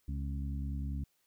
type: harmonic tone with a mistuned harmonic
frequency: 70.2 Hz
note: C#2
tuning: 22 cents sharp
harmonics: 1 / 2 / 3 / 4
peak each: -35 / -41 / -45 / -47 dBFS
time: 0.08-1.04 s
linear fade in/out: 5 ms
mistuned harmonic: 4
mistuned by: -36 cents
effects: white hiss -75 dBFS RMS until 1.26 s